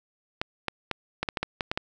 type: clicks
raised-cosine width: 0.3 ms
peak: -11 dBFS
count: 10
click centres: 0.415 / 0.683 / 0.913 / 1.23 / 1.288 / 1.372 / 1.43 / 1.608 / 1.715 / 1.775 s
effects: none